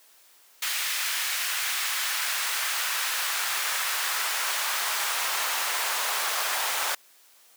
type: noise with high-pass filter sweep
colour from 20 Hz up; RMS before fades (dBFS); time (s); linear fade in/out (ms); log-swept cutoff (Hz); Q
pink; -28; 0.62-6.95; 5; 1900 to 850; 1.1
effects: white hiss -57 dBFS RMS until 7.56 s + high-pass 400 Hz 12 dB/octave